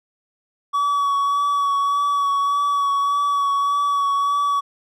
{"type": "tone with vibrato", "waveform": "triangle", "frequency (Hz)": 1134, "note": "C#6", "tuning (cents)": 39, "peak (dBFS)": -15, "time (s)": [0.73, 4.61], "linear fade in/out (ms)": 20, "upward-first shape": "sine", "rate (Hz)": 1.7, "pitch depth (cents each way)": 19, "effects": []}